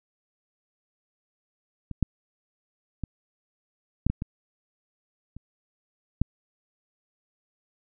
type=clicks; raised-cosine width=5 ms; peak=-22 / -9 / -18 / -8 / -13 / -18 / -28 / -9 dBFS; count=8; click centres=1.913 / 2.027 / 3.037 / 4.066 / 4.1 / 4.221 / 5.366 / 6.216 s; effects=none